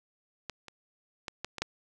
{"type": "clicks", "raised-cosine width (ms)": 0.2, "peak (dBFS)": [-19, -28, -19, -17, -21, -12], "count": 6, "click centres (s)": [0.497, 0.683, 1.282, 1.446, 1.583, 1.62], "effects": []}